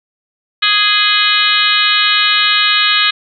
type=harmonic tone with a mistuned harmonic; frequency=415.3 Hz; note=G#4; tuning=in tune; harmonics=3 / 4 / 5 / 6 / 7 / 8 / 9 / 10; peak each=-18 / -17 / -20 / -18 / -18 / -18 / -16 / -19 dBFS; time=0.62-3.11 s; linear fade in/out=10 ms; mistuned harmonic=7; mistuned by=+45 cents; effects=none